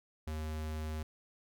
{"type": "tone", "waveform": "square", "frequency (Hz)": 77.78, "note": "D#2", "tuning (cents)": 0, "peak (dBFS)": -37, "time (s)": [0.27, 1.03], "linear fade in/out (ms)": 5, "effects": []}